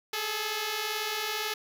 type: beating tone pair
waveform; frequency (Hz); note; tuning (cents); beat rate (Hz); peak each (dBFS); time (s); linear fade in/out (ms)
5% pulse; 415.3 / 433.3; G#4 / A4; 0 / -27; 18; -24 / -20; 0.13-1.54; 5
effects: none